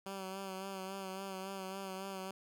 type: tone with vibrato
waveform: 10% pulse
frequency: 191.9 Hz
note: G3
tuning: 37 cents flat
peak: -33 dBFS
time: 0.06-2.31 s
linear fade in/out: 2 ms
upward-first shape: sine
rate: 3.6 Hz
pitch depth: 36 cents each way
effects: none